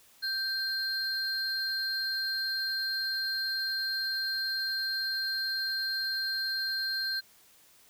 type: tone pair together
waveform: triangle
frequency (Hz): 1568 / 4197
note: G6 / C8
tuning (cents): 0 / +5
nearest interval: octave + perfect fourth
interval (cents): 1705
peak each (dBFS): -32 / -30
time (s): 0.22-7.21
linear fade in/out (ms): 20
effects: white hiss -60 dBFS RMS until 7.89 s